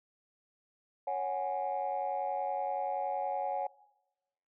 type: chord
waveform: sine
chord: C# suspended fourth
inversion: none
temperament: equal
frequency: 554.4 / 740 / 830.6 Hz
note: C#5 / F#5 / G#5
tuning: 0 / 0 / 0 cents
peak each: -36 / -34 / -34 dBFS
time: 1.07-3.67 s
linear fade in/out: 5 ms
effects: noise-tail reverb RT60 1.0 s tail -22 dB re dry + tanh soft clip ceiling -25 dBFS